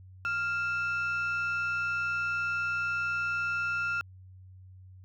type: tone pair together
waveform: sine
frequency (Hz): 1396 / 2638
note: F6 / E7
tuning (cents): -1 / +1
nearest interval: major seventh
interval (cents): 1102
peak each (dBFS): -27 / -33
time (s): 0.25-4.01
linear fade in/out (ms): 0
effects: tanh soft clip ceiling -25 dBFS + added 93 Hz sine -48 dBFS peak until 5.04 s